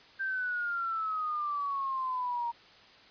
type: exponential sweep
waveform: sine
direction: down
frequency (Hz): 1579 to 932.3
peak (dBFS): -30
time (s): 0.19-2.52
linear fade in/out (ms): 20
effects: white hiss -56 dBFS RMS until 3.1 s + resampled to 11025 Hz